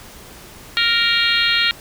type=harmonic tone; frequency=466.2 Hz; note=A#4; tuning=in tune; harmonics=3 / 4 / 5 / 6 / 7 / 8 / 9; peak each=-22 / -22 / -22 / -22 / -22 / -22 / -22 dBFS; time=0.77-1.71 s; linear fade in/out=0 ms; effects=pink hiss -40 dBFS RMS until 1.8 s